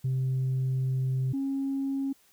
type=tone pair in turn; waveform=sine; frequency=130.81 / 272.7 Hz; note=C3 / C#4; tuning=0 / -28 cents; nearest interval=octave + minor second; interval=1272 cents; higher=second; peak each=-23 / -26 dBFS; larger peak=first; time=0.04-1.33 / 1.33-2.13 s; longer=first; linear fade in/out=10 ms; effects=tanh soft clip ceiling -23 dBFS + white hiss -63 dBFS RMS until 2.32 s